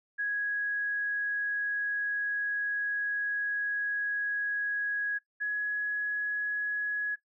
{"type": "tone pair in turn", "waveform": "sine", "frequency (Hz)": [1662, 1679.4], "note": ["G#6", "G#6"], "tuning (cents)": [1, 19], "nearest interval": "unison", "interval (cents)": 18, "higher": "second", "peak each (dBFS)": -28, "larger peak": "neither", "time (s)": [[0.18, 5.19], [5.4, 7.16]], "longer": "first", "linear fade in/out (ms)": 20, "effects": ["noise-tail reverb RT60 0.1 s tail -18 dB re dry"]}